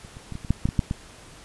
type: clicks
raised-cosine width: 5 ms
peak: -29 / -29 / -21 / -21 / -23 / -7 / -9 / -14 / -7 / -13 dBFS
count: 10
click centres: 0.049 / 0.169 / 0.323 / 0.354 / 0.448 / 0.506 / 0.655 / 0.689 / 0.792 / 0.911 s
effects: pink hiss -47 dBFS RMS until 1.44 s + resampled to 24000 Hz